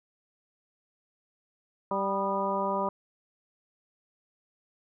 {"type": "harmonic tone with a mistuned harmonic", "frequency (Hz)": 196, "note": "G3", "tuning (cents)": 0, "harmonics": [1, 2, 3, 4, 5, 6], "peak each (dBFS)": [-35, -35, -32, -37, -30, -36], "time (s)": [1.91, 2.89], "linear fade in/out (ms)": 2, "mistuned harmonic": 6, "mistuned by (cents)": 66, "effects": []}